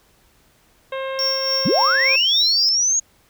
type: harmonic tone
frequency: 533 Hz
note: C5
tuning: 32 cents sharp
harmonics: 1 / 2 / 3 / 4 / 5 / 6 / 7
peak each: -25 / -31 / -35 / -37 / -39 / -41 / -42 dBFS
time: 0.92-2.16 s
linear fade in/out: 5 ms
type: tone with tremolo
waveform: triangle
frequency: 5490 Hz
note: F8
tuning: 31 cents flat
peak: -16 dBFS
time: 1.19-2.69 s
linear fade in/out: 0 ms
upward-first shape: triangle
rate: 3.5 Hz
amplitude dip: 55%
type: linear sweep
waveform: sine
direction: up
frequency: 112.6 to 6720 Hz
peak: -15 dBFS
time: 1.65-3 s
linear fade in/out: 10 ms
effects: pink hiss -57 dBFS RMS until 3.29 s